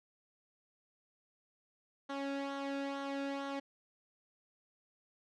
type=tone with flanger; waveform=sawtooth; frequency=277.2 Hz; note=C#4; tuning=in tune; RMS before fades=-39 dBFS; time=2.09-3.6 s; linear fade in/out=10 ms; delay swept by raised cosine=0.4 to 0.98 ms; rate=2.2 Hz; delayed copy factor=-0.6; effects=low-pass 4000 Hz 12 dB/octave